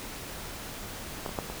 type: clicks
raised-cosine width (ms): 1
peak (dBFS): -18 / -24 / -14 / -22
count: 4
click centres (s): 1.262 / 1.292 / 1.388 / 1.5
effects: pink hiss -40 dBFS RMS until 1.6 s